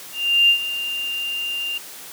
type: tone with ADSR envelope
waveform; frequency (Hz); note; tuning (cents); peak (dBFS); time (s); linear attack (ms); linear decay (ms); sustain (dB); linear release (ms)
sine; 2794; F7; 0; -10; 0.12-1.78; 370; 88; -13; 5
effects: white hiss -38 dBFS RMS until 2.12 s + high-pass 150 Hz 12 dB/octave